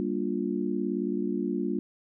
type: chord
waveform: sine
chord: G minor seventh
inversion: none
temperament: just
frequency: 196 / 235.2 / 294 / 352.8 Hz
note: G3 / Bb3 / D4 / F4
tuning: 0 / +16 / +2 / +18 cents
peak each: -32 dBFS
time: 0-1.79 s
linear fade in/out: 0 ms
effects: none